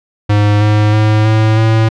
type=tone with pitch steps; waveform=square; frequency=103.83 / 105.64 / 107.49 / 109.37 / 111.28 Hz; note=G#2 / G#2 / A2 / A2 / A2; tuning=0 / +30 / -40 / -10 / +20 cents; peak=-8 dBFS; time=0.29-1.89 s; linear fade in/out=10 ms; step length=320 ms; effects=low-pass 4000 Hz 12 dB/octave